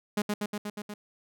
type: tone with echo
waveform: sawtooth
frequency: 207.7 Hz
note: G#3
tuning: in tune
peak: -21 dBFS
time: 0.17-0.22 s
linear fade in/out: 5 ms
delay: 120 ms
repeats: 6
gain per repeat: -2 dB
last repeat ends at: 0.94 s
effects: none